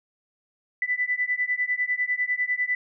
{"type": "beating tone pair", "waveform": "sine", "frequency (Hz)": [1984, 1994], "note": ["B6", "B6"], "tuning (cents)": [7, 16], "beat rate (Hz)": 10, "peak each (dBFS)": -26, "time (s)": [0.82, 2.75], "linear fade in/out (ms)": 2, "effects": []}